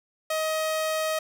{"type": "tone", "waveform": "sawtooth", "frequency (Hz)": 630, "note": "D#5", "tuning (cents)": 21, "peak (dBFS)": -21, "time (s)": [0.3, 1.19], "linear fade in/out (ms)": 5, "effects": []}